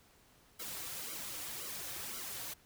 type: noise with flanger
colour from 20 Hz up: white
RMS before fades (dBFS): -43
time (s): 0.59-2.54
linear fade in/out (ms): 10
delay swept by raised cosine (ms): 1.1 to 4.9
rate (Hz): 1.9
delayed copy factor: -0.85
effects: pink hiss -65 dBFS RMS until 2.65 s